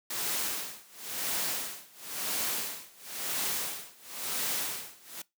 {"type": "noise with tremolo", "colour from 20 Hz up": "white", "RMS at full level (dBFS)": -31, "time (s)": [0.1, 5.22], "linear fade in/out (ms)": 5, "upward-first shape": "sine", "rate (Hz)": 0.97, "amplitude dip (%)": 95, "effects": ["noise-tail reverb RT60 0.2 s tail -22 dB re dry", "high-pass 150 Hz 12 dB/octave"]}